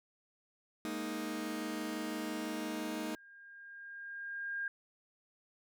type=chord; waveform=sawtooth; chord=Ab suspended second; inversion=none; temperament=just; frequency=207.7 / 233.6 / 311.5 Hz; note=Ab3 / Bb3 / Eb4; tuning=0 / +4 / +2 cents; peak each=-40 / -38 / -35 dBFS; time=0.85-3.15 s; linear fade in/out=0 ms
type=tone with exponential growth; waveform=sine; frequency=1612 Hz; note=G6; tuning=48 cents sharp; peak=-34 dBFS; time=1.92-4.68 s; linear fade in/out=2 ms; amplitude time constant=600 ms
effects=none